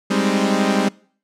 sawtooth chord, Ab major seventh, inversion third, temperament equal, 196 / 207.7 / 261.6 / 311.1 Hz, G3 / Ab3 / C4 / Eb4, 0 / 0 / 0 / 0 cents, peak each -16 / -17 / -18 / -22 dBFS, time 0.1-0.89 s, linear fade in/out 10 ms, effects noise-tail reverb RT60 0.5 s tail -24 dB re dry + low-pass 8000 Hz 12 dB/octave

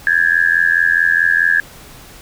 sine tone with amplitude modulation, 1674 Hz, G#6, 13 cents sharp, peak -6 dBFS, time 0.07-1.6 s, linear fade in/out 0 ms, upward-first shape sine, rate 84.7 Hz, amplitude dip 100%, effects pink hiss -39 dBFS RMS until 2.21 s

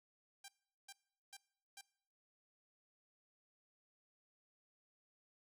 5% pulse tone bursts, 790 Hz, G5, 13 cents sharp, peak -40 dBFS, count 4, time 0.44-1.812 s, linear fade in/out 5 ms, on 43 ms, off 400 ms, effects noise-tail reverb RT60 0.7 s tail -23 dB re dry

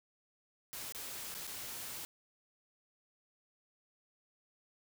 white noise with dropouts, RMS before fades -44 dBFS, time 0.73-2.05 s, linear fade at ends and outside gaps 0 ms, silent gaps 0.923-0.948 / 1.342-1.349 / 1.469-1.475 s, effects none

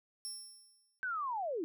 20% pulse tone with exponential decay, 5400 Hz, E8, 41 cents sharp, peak -33 dBFS, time 0.25-0.99 s, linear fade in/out 0 ms, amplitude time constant 160 ms
sine linear sweep, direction down, 1560 to 296.7 Hz, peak -34 dBFS, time 1.03-1.64 s, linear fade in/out 0 ms
effects none

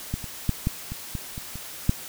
clicks, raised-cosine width 5 ms, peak -14 / -23 / -9 / -10 / -20 / -17 / -22 / -24 / -6 dBFS, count 9, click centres 0.14 / 0.242 / 0.493 / 0.671 / 0.92 / 1.152 / 1.379 / 1.556 / 1.894 s, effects white hiss -39 dBFS RMS until 2.08 s

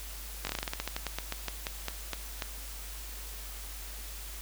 slowing click train, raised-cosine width 0.2 ms, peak -15 dBFS, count 20, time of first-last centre 0.45-2.422 s, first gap 20 ms, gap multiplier 1.16, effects added 50 Hz sine -42 dBFS peak until 4.41 s + white hiss -45 dBFS RMS until 4.41 s

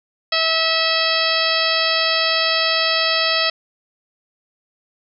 harmonic tone with a mistuned harmonic, 649 Hz, E5, 27 cents flat, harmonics 1 / 2 / 3 / 4 / 5 / 6 / 7 / 8, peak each -24 / -24 / -24 / -24 / -24 / -24 / -24 / -24 dBFS, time 0.32-3.5 s, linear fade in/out 5 ms, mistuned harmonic 6, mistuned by +30 cents, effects none

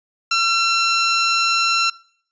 15% pulse tone, 1355 Hz, E6, 47 cents sharp, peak -9 dBFS, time 0.31-1.9 s, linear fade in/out 5 ms, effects noise-tail reverb RT60 0.6 s tail -23 dB re dry + resampled to 16000 Hz

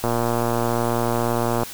click train, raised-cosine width 1 ms, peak -8 dBFS, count 189, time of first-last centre 0.04-1.633 s, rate 118 Hz, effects white hiss -36 dBFS RMS until 1.73 s

